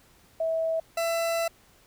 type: tone pair in turn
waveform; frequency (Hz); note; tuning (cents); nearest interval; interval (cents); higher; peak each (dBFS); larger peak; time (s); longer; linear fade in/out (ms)
sine / 40% pulse; 650 / 667.9; E5 / E5; -24 / +23; unison; 47; second; -24; neither; 0.4-0.8 / 0.97-1.48; second; 5
effects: pink hiss -59 dBFS RMS until 1.86 s

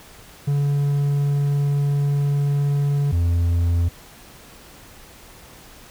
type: tone pair in turn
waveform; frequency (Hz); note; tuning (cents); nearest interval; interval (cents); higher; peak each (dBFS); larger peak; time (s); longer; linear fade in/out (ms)
triangle; 142.7 / 85.61; D3 / F2; -49 / -34; major sixth; 885; first; -15 / -14; second; 0.47-3.12 / 3.12-3.89; first; 10
effects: pink hiss -45 dBFS RMS until 5.9 s

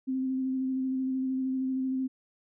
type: tone with vibrato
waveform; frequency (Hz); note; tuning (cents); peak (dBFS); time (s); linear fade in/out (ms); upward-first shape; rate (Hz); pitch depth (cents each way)
sine; 261.6; C4; 0; -27; 0.07-2.08; 20; square; 13; 13
effects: none

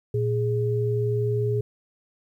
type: tone pair together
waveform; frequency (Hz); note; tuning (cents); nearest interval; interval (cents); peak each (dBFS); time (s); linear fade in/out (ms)
sine; 116.54 / 415.3; A#2 / G#4; 0 / 0; octave + minor seventh; 2200; -23 / -25; 0.14-1.61; 5
effects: 10-bit

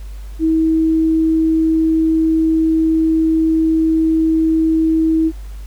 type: tone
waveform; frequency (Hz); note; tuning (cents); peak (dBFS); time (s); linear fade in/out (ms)
sine; 320.9; E4; -46; -11; 0.39-5.32; 50
effects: added 50 Hz sine -27 dBFS peak until 5.66 s + pink hiss -47 dBFS RMS until 5.66 s

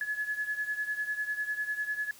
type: beating tone pair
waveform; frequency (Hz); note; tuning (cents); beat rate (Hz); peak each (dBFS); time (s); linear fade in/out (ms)
sine; 1700 / 1710; G#6 / A6; +40 / -50; 10; -32 / -36; 0.01-2.11; 2
effects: white hiss -54 dBFS RMS until 2.19 s

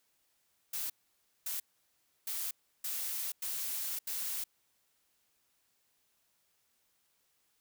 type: noise bursts at uneven times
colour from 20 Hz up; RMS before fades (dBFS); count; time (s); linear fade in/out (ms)
blue; -37; 6; 0.73-0.9 / 1.46-1.6 / 2.27-2.51 / 2.84-3.32 / 3.42-3.99 / 4.07-4.44; 5
effects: white hiss -75 dBFS RMS until 7.6 s

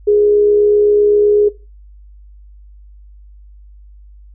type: tone with amplitude modulation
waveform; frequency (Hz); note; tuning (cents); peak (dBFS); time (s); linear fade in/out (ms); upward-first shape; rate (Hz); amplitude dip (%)
sine; 415.3; G#4; 0; -6; 0.07-1.49; 10; sine; 67.8; 30
effects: noise-tail reverb RT60 0.3 s tail -19 dB re dry + added 50 Hz sine -37 dBFS peak until 4.34 s

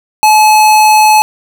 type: tone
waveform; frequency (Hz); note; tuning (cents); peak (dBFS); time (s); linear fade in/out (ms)
square; 858; A5; -44; -4; 0.23-1.22; 0
effects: none

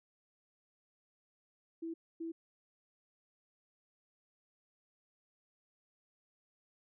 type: tone bursts at uneven times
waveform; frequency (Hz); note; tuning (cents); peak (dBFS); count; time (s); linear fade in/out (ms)
sine; 329.6; E4; 0; -38; 2; 1.82-1.94 / 2.2-2.32; 10
effects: none

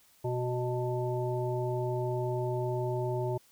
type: harmonic tone with a mistuned harmonic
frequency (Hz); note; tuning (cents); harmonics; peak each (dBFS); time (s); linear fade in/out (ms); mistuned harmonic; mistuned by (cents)
123.7; B2; +3; 1 / 3 / 5 / 7; -32 / -33 / -37 / -39; 0.24-3.38; 10; 7; +35
effects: white hiss -63 dBFS RMS until 3.51 s

